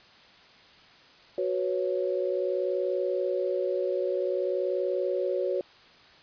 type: chord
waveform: sine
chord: F# suspended fourth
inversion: none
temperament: equal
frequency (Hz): 370 / 493.9 / 554.4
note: F#4 / B4 / C#5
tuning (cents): 0 / 0 / 0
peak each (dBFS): -29 / -32 / -29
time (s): 1.38-5.61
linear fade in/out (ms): 2
effects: white hiss -54 dBFS RMS until 6.22 s + resampled to 11025 Hz